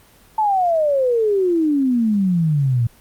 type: exponential sweep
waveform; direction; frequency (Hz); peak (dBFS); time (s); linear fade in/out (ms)
sine; down; 887 to 113.9; -14; 0.38-2.87; 5
effects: pink hiss -50 dBFS RMS until 3 s + Opus 24 kbps